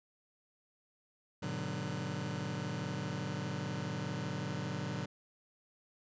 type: chord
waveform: sawtooth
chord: G# half-diminished seventh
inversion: none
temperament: just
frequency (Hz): 103.83 / 124.59 / 149.51 / 186.89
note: G#2 / B2 / D3 / F#3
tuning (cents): 0 / +16 / +31 / +18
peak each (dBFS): -40 / -38 / -36 / -37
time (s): 1.42-5.06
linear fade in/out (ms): 10
effects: resampled to 16000 Hz